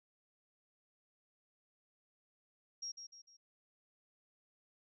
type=tone with echo; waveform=sine; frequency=5600 Hz; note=F8; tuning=4 cents sharp; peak=-40 dBFS; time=2.82-2.92 s; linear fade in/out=10 ms; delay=150 ms; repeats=3; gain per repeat=-7 dB; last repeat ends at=3.37 s; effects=none